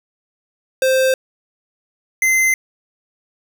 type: tone pair in turn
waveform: square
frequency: 523.3 / 2068 Hz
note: C5 / C7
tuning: 0 / -21 cents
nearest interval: 2 octaves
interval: 2379 cents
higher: second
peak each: -13 dBFS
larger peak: neither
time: 0.82-1.14 / 2.22-2.54 s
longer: neither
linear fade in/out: 2 ms
effects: none